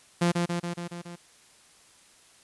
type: tone with echo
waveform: sawtooth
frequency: 173 Hz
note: F3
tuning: 16 cents flat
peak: -17 dBFS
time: 0.21-0.32 s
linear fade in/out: 10 ms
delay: 140 ms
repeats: 6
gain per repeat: -3 dB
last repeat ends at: 1.16 s
effects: white hiss -57 dBFS RMS until 2.43 s + resampled to 24000 Hz